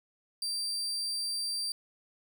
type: tone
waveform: 35% pulse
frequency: 4699 Hz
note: D8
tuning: in tune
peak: -30 dBFS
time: 0.42-1.72 s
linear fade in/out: 2 ms
effects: none